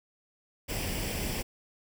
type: noise with comb filter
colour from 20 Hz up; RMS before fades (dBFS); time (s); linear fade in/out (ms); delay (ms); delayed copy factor
pink; -33; 0.68-1.43; 20; 0.38; +0.6
effects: none